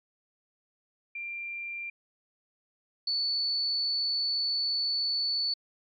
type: tone pair in turn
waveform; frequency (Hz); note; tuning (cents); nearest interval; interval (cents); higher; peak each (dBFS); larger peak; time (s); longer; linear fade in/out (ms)
sine; 2376 / 4463; D7 / C#8; +20 / +11; major seventh; 1091; second; -34 / -26; second; 1.15-1.9 / 3.07-5.54; second; 5
effects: MP3 48 kbps

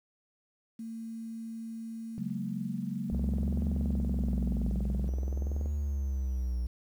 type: tone with pitch glide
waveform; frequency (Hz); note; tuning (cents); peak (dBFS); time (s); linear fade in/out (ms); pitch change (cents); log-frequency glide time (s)
sine; 226.1 to 237.1; A3 to A#3; +47 to +30; -37; 0.79-4.69; 5; +83; 2.08-3.89
type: chord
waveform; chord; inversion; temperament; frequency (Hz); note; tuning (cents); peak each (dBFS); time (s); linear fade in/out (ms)
sine; C# suspended fourth; none; equal; 138.59 / 185 / 207.7; C#3 / F#3 / G#3; 0 / 0 / 0; -40 / -36 / -38; 2.18-5.08; 0
type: click train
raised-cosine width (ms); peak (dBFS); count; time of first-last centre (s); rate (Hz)
2; -28; 55; 3.1-5.659; 21.1
type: tone with vibrato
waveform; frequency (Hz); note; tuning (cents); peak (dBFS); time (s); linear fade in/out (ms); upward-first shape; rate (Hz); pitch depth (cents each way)
triangle; 65.41; C2; 0; -27; 3.12-6.67; 5; triangle; 0.48; 200
effects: 10-bit

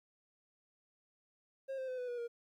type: tone with pitch steps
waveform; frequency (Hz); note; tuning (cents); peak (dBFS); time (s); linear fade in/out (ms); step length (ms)
triangle; 537 / 523.2 / 509.8 / 496.7 / 484 / 471.6; C5 / C5 / C5 / B4 / B4 / A#4; +45 / 0 / -45 / +10 / -35 / +20; -36; 1.68-2.28; 20; 100
effects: 13-bit

